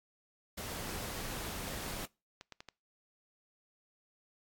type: noise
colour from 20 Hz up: pink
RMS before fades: -41 dBFS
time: 0.57-2.06 s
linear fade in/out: 10 ms
type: clicks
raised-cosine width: 0.2 ms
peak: -30 dBFS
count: 7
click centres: 1.671 / 1.863 / 1.903 / 2.411 / 2.523 / 2.605 / 2.687 s
effects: noise-tail reverb RT60 0.3 s tail -25 dB re dry + AAC 64 kbps